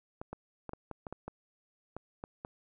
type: clicks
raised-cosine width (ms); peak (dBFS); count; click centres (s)
1; -26; 11; 0.215 / 0.33 / 0.693 / 0.734 / 0.913 / 1.068 / 1.126 / 1.28 / 1.966 / 2.239 / 2.449
effects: none